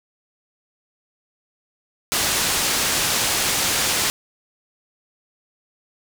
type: low-pass noise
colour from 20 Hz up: white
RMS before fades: -21 dBFS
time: 2.12-4.1 s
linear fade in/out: 0 ms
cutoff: 8600 Hz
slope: 12 dB/octave
effects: none